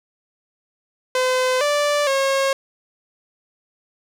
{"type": "tone with pitch steps", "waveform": "sawtooth", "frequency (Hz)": [511, 585, 543], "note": ["C5", "D5", "C#5"], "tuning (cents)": [-41, -7, -36], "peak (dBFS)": -13, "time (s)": [1.15, 2.53], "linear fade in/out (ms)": 2, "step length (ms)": 460, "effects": ["low-pass 9000 Hz 12 dB/octave", "8-bit"]}